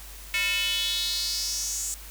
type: tone with high-pass filter sweep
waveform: square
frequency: 199.4 Hz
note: G3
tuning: 30 cents sharp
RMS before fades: -28 dBFS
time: 0.34-1.94 s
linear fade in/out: 0 ms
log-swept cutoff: 2300 to 7500 Hz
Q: 4.3
effects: added 50 Hz sine -43 dBFS peak until 2.1 s + white hiss -45 dBFS RMS until 2.1 s